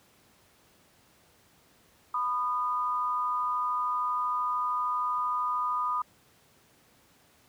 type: tone pair together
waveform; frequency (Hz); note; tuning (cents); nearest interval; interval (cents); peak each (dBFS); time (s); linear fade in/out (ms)
sine; 994 / 1227; B5 / D#6; +11 / -25; major third; 364; -31 / -28; 2.14-6.02; 5
effects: pink hiss -62 dBFS RMS until 7.48 s + high-pass 80 Hz 12 dB/octave